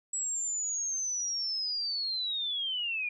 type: linear sweep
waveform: sine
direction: down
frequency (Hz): 7810 to 2394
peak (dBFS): -30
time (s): 0.13-3.09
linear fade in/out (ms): 5
effects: none